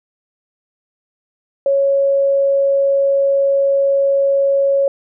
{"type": "tone", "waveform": "sine", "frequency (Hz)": 553, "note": "C#5", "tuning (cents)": -4, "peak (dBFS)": -11, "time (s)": [1.66, 4.88], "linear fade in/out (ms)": 2, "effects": []}